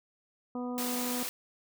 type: harmonic tone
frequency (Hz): 246.9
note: B3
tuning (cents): 0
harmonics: 1 / 2 / 3 / 4 / 5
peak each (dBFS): -34 / -40 / -44 / -46 / -48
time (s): 0.55-1.23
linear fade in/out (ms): 2
type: high-pass noise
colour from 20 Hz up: white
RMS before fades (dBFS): -36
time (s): 0.78-1.29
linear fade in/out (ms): 0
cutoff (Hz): 160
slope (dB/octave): 96
effects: none